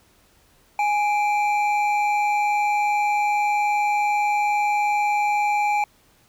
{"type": "tone pair together", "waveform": "triangle", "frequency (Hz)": [830.5, 2349], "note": ["G#5", "D7"], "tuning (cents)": [0, 0], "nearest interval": "octave + tritone", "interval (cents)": 1800, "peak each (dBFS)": [-17, -25], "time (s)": [0.79, 5.84], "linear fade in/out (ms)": 2, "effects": ["pink hiss -58 dBFS RMS until 6.28 s"]}